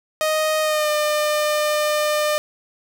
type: tone with pitch glide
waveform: sawtooth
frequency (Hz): 622.3 to 602.1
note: D#5 to D5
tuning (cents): 0 to +43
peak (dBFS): -14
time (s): 0.21-2.38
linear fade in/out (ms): 0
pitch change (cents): -57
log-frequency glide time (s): 0.61-0.9
effects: none